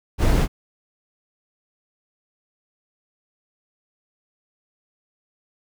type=noise; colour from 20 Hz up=brown; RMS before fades=-17 dBFS; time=0.18-0.48 s; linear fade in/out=50 ms; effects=none